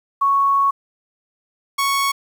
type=tone pair in turn; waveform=sine / sawtooth; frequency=1108.7 / 1108.7 Hz; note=C#6 / C#6; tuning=0 / 0 cents; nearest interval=unison; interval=0 cents; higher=neither; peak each=-13 dBFS; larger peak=neither; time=0.21-0.71 / 1.78-2.12 s; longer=first; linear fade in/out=10 ms; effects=8-bit